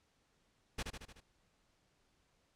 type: noise with echo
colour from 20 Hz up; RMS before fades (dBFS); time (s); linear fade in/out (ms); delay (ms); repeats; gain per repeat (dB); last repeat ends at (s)
pink; -38; 0.78-0.83; 10; 75; 5; -4; 1.205
effects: pink hiss -75 dBFS RMS until 2.55 s + low-pass 8000 Hz 12 dB/octave